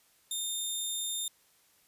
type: tone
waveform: 15% pulse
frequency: 3635 Hz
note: A#7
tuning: 44 cents flat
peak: -25 dBFS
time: 0.31-1.28 s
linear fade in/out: 2 ms
effects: white hiss -66 dBFS RMS until 1.87 s + resampled to 32000 Hz